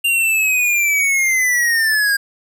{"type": "linear sweep", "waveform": "square", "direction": "down", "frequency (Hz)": [2795, 1607], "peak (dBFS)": -14, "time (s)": [0.04, 2.17], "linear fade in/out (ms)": 10, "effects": []}